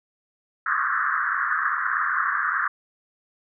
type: band-pass noise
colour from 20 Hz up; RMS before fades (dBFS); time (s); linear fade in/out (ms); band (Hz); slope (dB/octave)
pink; -24; 0.66-2.68; 5; 1100 to 1800; 96
effects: none